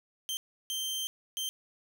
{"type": "tone bursts at uneven times", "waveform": "sawtooth", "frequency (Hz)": 3136, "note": "G7", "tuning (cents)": 0, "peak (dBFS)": -29, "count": 3, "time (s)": [[0.29, 0.37], [0.7, 1.07], [1.37, 1.49]], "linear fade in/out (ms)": 0, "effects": []}